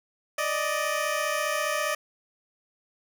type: tone pair together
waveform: 15% pulse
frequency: 587.4 / 622.3 Hz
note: D5 / D#5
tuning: 0 / 0 cents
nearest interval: minor second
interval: 100 cents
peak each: -22 dBFS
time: 0.38-1.95 s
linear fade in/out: 5 ms
effects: none